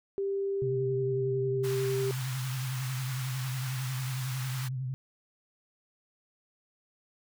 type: tone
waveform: sine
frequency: 394.4 Hz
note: G4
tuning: 11 cents sharp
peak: -28 dBFS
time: 0.18-2.11 s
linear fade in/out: 0 ms
type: tone with vibrato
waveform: sine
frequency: 129.7 Hz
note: C3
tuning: 15 cents flat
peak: -31 dBFS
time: 0.62-4.94 s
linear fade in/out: 0 ms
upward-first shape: sine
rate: 11 Hz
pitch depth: 59 cents each way
type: high-pass noise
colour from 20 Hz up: pink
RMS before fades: -42 dBFS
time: 1.63-4.69 s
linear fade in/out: 20 ms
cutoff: 950 Hz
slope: 24 dB/octave
effects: none